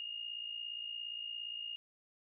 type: tone with amplitude modulation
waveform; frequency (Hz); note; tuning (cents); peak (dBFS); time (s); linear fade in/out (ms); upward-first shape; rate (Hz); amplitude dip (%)
sine; 2841; F7; +29; -37; 0-1.76; 0; sine; 57.3; 65
effects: none